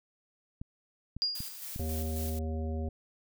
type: clicks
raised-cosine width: 5 ms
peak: -27 dBFS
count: 5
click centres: 0.615 / 1.166 / 1.405 / 1.761 / 1.797 s
type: tone with exponential decay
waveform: sine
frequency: 4837 Hz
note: D#8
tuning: 50 cents flat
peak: -24 dBFS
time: 1.22-1.64 s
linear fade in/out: 0 ms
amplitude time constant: 90 ms
type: noise with tremolo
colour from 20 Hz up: blue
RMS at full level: -41 dBFS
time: 1.35-2.39 s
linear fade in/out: 2 ms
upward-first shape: square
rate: 3.7 Hz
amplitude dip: 40%
type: harmonic tone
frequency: 79.2 Hz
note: D#2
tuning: 31 cents sharp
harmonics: 1 / 3 / 5 / 7 / 9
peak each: -32 / -39 / -43 / -45 / -48 dBFS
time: 1.79-2.89 s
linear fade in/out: 5 ms
effects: none